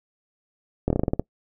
slowing click train, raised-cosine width 2 ms, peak -8 dBFS, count 9, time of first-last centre 0.88-1.196 s, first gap 23 ms, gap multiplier 1.15, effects noise-tail reverb RT60 0.1 s tail -25 dB re dry

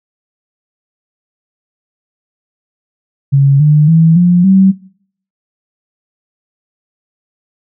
sine tone with pitch steps, 138.59 / 150.26 / 162.92 / 176.64 / 191.52 Hz, C#3 / D3 / E3 / F3 / G3, 0 / +40 / -20 / +20 / -40 cents, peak -4 dBFS, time 3.32-4.72 s, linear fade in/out 20 ms, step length 280 ms, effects noise-tail reverb RT60 0.6 s tail -20 dB re dry

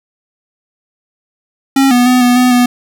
square tone with pitch steps, 271.2 / 245.1 / 251.1 / 245.4 / 250.3 / 245.5 Hz, C#4 / B3 / B3 / B3 / B3 / B3, -38 / -13 / +29 / -11 / +23 / -10 cents, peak -7 dBFS, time 1.76-2.66 s, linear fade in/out 5 ms, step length 150 ms, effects none

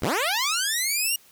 10% pulse linear sweep, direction up, 50 to 2868 Hz, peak -14 dBFS, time 0.02-1.16 s, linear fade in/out 5 ms, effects white hiss -55 dBFS RMS until 1.31 s

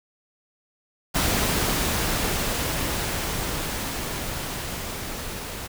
pink noise with level ramp, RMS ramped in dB -22 to -34 dBFS, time 1.14-5.68 s, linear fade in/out 20 ms, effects none

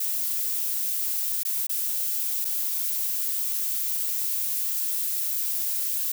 violet noise with dropouts, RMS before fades -27 dBFS, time 0-6.12 s, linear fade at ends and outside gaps 5 ms, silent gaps 1.433-1.45 / 1.669-1.694 / 2.446-2.45 s, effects none

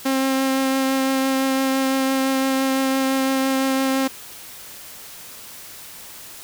sawtooth tone with vibrato, 266.6 Hz, C4, 33 cents sharp, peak -14 dBFS, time 0.05-4.08 s, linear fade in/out 10 ms, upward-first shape triangle, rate 5.9 Hz, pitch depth 13 cents each way, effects white hiss -39 dBFS RMS until 6.43 s

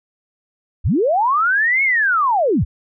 sine linear two-way sweep, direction up then down, 38.13 to 2217 to 38.13 Hz, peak -13 dBFS, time 0.84-2.65 s, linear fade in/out 20 ms, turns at 1.83 s, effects none

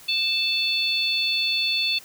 harmonic tone, 880 Hz, A5, in tune, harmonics 3 / 4 / 5, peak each -25 / -25 / -25 dBFS, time 0.08-1.99 s, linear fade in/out 10 ms, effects white hiss -47 dBFS RMS until 2.04 s

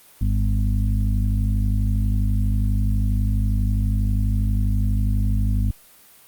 harmonic tone with a mistuned harmonic, 50.2 Hz, G1, 42 cents sharp, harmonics 1 / 2 / 4 / 5, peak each -19 / -22 / -29 / -33 dBFS, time 0.21-5.71 s, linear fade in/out 5 ms, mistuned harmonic 2, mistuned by +35 cents, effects white hiss -50 dBFS RMS until 6.27 s + Opus 32 kbps

